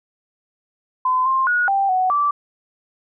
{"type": "tone with pitch steps", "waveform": "sine", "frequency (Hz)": [1021, 1056, 1453, 787, 743, 1163], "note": ["C6", "C6", "F#6", "G5", "F#5", "D6"], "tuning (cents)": [-43, 16, -32, 7, 7, -17], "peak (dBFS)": -15, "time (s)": [1.05, 2.31], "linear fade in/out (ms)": 5, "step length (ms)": 210, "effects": []}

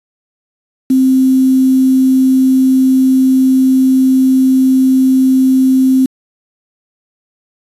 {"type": "tone with quantisation", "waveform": "sine", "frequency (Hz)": 261.6, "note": "C4", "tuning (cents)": 0, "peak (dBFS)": -6, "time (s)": [0.9, 6.06], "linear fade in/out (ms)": 5, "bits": 5, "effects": ["resampled to 32000 Hz"]}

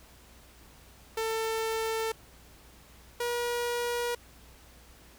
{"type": "tone pair in turn", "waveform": "sawtooth", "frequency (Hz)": [446.4, 479.8], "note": ["A4", "A#4"], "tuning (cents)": [25, 50], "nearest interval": "minor second", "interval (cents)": 125, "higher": "second", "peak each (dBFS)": -25, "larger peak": "neither", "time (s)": [[1.17, 2.12], [3.2, 4.15]], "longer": "neither", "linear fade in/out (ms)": 5, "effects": ["added 60 Hz sine -57 dBFS peak until 5.18 s", "pink hiss -56 dBFS RMS until 5.18 s"]}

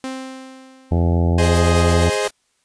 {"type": "tone with exponential decay", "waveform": "sawtooth", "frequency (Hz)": 262.3, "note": "C4", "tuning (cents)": 4, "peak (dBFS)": -20, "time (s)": [0.04, 1.52], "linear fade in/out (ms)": 0, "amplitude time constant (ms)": 320}
{"type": "harmonic tone", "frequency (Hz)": 85.3, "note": "F2", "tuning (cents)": -40, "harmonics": [1, 2, 3, 4, 5, 6, 7, 8, 9, 10], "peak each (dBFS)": [-15, -21, -25, -27, -29, -31, -32, -33, -34, -35], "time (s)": [0.91, 2.1], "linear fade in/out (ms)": 10}
{"type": "chord", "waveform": "sawtooth", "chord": "Ab major", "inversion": "none", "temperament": "equal", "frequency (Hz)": [415.3, 523.3, 622.3], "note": ["Ab4", "C5", "Eb5"], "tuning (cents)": [0, 0, 0], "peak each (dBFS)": [-17, -19, -20], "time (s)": [1.38, 2.28], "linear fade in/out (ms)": 5}
{"type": "noise with tremolo", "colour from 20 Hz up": "white", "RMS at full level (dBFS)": -28, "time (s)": [1.42, 2.31], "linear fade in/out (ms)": 5, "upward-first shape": "triangle", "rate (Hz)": 8.7, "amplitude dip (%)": 90}
{"effects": ["white hiss -65 dBFS RMS until 2.64 s", "resampled to 22050 Hz"]}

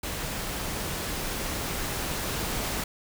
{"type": "noise with level ramp", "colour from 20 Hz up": "pink", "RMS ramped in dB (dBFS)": [-33, -30], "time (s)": [0.03, 2.84], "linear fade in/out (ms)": 5, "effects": []}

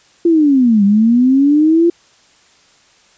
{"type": "linear two-way sweep", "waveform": "sine", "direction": "down then up", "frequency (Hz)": [346.1, 196, 346.1], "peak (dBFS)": -7, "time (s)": [0.25, 1.9], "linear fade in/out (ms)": 5, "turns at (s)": 0.84, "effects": ["white hiss -50 dBFS RMS until 3.17 s", "resampled to 16000 Hz"]}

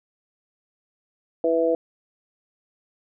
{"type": "harmonic tone", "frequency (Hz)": 164.81, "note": "E3", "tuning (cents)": 0, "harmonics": [2, 3, 4], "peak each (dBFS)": [-25, -20, -24], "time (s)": [1.44, 1.75], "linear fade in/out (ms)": 2, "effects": []}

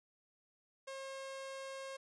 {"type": "tone", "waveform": "sawtooth", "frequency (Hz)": 538, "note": "C5", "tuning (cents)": 48, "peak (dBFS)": -40, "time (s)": [0.87, 1.97], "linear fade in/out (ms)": 10, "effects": ["resampled to 22050 Hz"]}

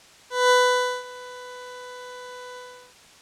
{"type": "tone with ADSR envelope", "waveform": "20% pulse", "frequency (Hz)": 497.8, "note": "B4", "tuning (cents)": 14, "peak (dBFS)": -9, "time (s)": [0.3, 2.94], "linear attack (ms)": 200, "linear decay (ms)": 530, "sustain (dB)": -23, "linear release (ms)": 380, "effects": ["white hiss -50 dBFS RMS until 3.21 s", "low-pass 7000 Hz 12 dB/octave"]}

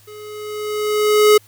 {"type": "tone with level ramp", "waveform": "square", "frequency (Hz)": 422.5, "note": "G#4", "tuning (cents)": 30, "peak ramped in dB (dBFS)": [-36, -7], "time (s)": [0.07, 1.38], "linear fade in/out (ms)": 10, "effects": ["added 104 Hz sine -51 dBFS peak until 1.47 s", "white hiss -51 dBFS RMS until 1.47 s"]}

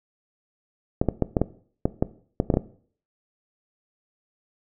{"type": "clicks", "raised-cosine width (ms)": 2, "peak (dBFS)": -6, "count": 11, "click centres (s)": [1.015, 1.087, 1.223, 1.368, 1.416, 1.855, 2.025, 2.401, 2.502, 2.54, 2.571], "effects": ["noise-tail reverb RT60 0.5 s tail -17 dB re dry"]}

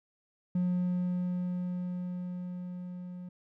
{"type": "tone with level ramp", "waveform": "triangle", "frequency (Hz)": 179.5, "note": "F3", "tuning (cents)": 48, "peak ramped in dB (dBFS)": [-23, -38], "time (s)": [0.55, 3.29], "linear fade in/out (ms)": 5, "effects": ["tanh soft clip ceiling -20 dBFS"]}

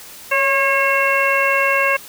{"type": "harmonic tone with a mistuned harmonic", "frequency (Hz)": 543, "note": "C#5", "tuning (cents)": -36, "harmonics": [1, 2, 3, 4, 5], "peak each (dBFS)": [-20, -20, -20, -20, -20], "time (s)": [0.31, 1.97], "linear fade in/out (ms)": 10, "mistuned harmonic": 1, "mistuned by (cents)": 39, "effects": ["white hiss -38 dBFS RMS until 2.08 s"]}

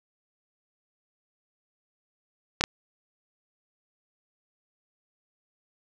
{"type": "clicks", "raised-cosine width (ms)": 0.2, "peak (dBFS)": -5, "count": 2, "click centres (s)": [2.61, 2.639], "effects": []}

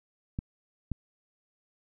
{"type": "clicks", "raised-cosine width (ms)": 5, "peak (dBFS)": -19, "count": 2, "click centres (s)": [0.389, 0.917], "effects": []}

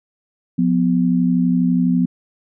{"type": "tone pair together", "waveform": "sine", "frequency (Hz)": [177.64, 249.8], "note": ["F3", "B3"], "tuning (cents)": [30, 20], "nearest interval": "tritone", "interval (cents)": 590, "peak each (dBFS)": -16, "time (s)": [0.58, 2.06], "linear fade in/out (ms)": 10, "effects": []}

